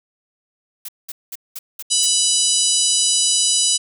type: noise bursts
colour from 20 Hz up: blue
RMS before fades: -30 dBFS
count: 6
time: 0.85-2.06 s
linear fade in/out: 5 ms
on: 35 ms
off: 200 ms
type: harmonic tone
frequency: 987.8 Hz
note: B5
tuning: in tune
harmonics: 3 / 4 / 5 / 6 / 7 / 8 / 9 / 10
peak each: -23 / -23 / -23 / -23 / -23 / -23 / -23 / -23 dBFS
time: 1.9-3.78 s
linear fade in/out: 20 ms
effects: none